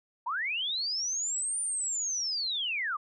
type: linear two-way sweep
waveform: sine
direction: up then down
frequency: 880 to 9250 to 1126 Hz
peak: -29 dBFS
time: 0.26-2.97 s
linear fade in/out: 10 ms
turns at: 1.61 s
effects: none